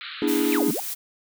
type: band-pass noise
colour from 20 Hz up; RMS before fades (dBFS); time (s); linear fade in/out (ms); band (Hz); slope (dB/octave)
white; -37; 0.01-0.57; 0; 1200 to 4200; 96
type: chord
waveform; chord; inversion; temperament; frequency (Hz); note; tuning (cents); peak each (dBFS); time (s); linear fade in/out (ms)
triangle; E dominant seventh; second; equal with one note detuned; 242 / 293.7 / 329.6 / 415.3; B3 / D4 / E4 / G#4; -35 / 0 / 0 / 0; -27 / -21 / -24 / -24; 0.22-0.71; 2
type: noise with tremolo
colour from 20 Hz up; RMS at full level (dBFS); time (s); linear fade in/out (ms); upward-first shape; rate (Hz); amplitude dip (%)
blue; -30; 0.27-0.95; 20; triangle; 5; 25
type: exponential two-way sweep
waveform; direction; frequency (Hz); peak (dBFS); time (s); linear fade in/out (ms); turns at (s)
sine; down then up; 2794 to 151 to 871; -27; 0.52-0.8; 2; 0.7
effects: none